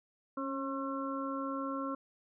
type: harmonic tone with a mistuned harmonic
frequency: 270 Hz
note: C#4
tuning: 45 cents flat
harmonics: 1 / 2 / 4 / 5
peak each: -37 / -41 / -40 / -42 dBFS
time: 0.37-1.95 s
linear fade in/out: 5 ms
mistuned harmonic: 1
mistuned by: +27 cents
effects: none